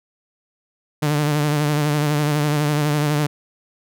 sawtooth tone with vibrato, 148.6 Hz, D3, 21 cents sharp, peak -13 dBFS, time 1.02-3.27 s, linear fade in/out 10 ms, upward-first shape sine, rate 12 Hz, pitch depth 44 cents each way, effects none

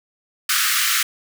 pink high-pass noise, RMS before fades -19 dBFS, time 0.49-1.03 s, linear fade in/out 5 ms, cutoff 1200 Hz, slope 96 dB/octave, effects none

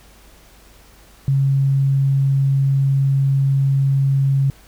sine tone, 136.8 Hz, C#3, 23 cents flat, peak -13 dBFS, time 1.28-4.5 s, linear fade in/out 0 ms, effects added 50 Hz sine -48 dBFS peak until 4.67 s + pink hiss -49 dBFS RMS until 4.67 s

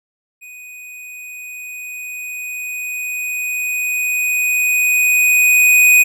square tone with level ramp, 2489 Hz, D#7, in tune, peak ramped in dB -35 to -7 dBFS, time 0.41-6.04 s, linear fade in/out 20 ms, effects none

